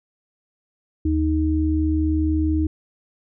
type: tone pair together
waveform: sine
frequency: 77.78 / 312 Hz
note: D#2 / D#4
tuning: 0 / +5 cents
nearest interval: 2 octaves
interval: 2405 cents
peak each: -20 dBFS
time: 1.05-2.67 s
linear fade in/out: 5 ms
effects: none